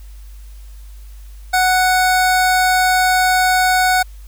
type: tone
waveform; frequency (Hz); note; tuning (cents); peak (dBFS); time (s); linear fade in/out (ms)
25% pulse; 740; F#5; 0; -8; 1.53-4.03; 10
effects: added 50 Hz sine -33 dBFS peak until 4.27 s + white hiss -51 dBFS RMS until 4.27 s